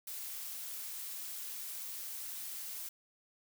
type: noise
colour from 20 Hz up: blue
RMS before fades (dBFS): -43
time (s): 0.07-2.89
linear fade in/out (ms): 5
effects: none